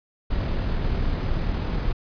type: noise with amplitude modulation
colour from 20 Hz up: brown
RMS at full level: -23 dBFS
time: 0.3-1.93 s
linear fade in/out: 10 ms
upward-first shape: sine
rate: 38.7 Hz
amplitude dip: 25%
effects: resampled to 11025 Hz